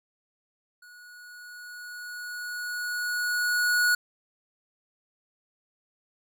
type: tone with level ramp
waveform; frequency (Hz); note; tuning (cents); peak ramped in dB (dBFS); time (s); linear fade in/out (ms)
square; 1459; F#6; -25; -49 to -20; 0.82-3.95; 5
effects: none